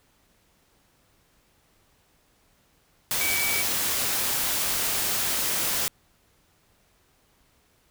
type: tone in noise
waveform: sine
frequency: 2283 Hz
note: D7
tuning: 50 cents flat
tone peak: -27 dBFS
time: 3.21-3.62 s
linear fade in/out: 0 ms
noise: white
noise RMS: -26 dBFS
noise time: 3.11-5.88 s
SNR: -4 dB
effects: pink hiss -64 dBFS RMS until 7.9 s